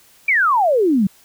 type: exponential sweep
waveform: sine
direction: down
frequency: 2400 to 182.1 Hz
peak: -12 dBFS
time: 0.28-1.07 s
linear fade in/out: 5 ms
effects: white hiss -51 dBFS RMS until 1.24 s